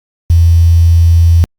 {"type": "tone with quantisation", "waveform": "sine", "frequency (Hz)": 84, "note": "E2", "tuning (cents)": 33, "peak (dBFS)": -3, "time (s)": [0.3, 1.44], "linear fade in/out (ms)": 0, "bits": 5, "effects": ["Opus 48 kbps"]}